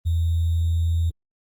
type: tone with sample-and-hold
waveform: sine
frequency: 83.3 Hz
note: E2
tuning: 19 cents sharp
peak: -18 dBFS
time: 0.05-1.11 s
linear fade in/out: 20 ms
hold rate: 3675 Hz
effects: Opus 32 kbps